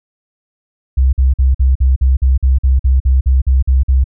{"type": "tone bursts", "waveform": "sine", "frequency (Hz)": 65.41, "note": "C2", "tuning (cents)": 0, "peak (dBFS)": -7, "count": 15, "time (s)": [0.97, 4.042], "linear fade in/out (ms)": 10, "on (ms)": 160, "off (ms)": 48, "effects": []}